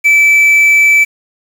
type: tone with quantisation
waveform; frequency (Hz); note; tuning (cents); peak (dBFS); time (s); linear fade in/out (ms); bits
triangle; 2314; D7; -26; -3; 0.04-1.05; 20; 5
effects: none